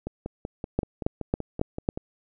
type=two click trains; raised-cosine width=2 ms; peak=-9 / -18 dBFS; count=5 / 11; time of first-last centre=0.79-1.889 / 0.07-1.975 s; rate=3.64 / 5.25 Hz; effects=none